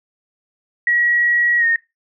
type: tone with pitch glide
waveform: sine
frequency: 1914 to 1844.5 Hz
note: A#6 to A#6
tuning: +45 to -19 cents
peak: -13 dBFS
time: 0.87-1.76 s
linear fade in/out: 2 ms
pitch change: -64 cents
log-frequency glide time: 1.58-1.65 s
effects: noise-tail reverb RT60 0.2 s tail -20 dB re dry